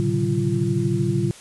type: tone cluster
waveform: sine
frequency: 112.8 / 133.7 / 146.5 / 188.8 / 343.6 Hz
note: A2 / C3 / D3 / F#3 / F4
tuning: +44 / +38 / -4 / +35 / -28 cents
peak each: -25 dBFS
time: 0-1.31 s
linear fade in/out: 0 ms
effects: white hiss -44 dBFS RMS until 1.4 s + resampled to 24000 Hz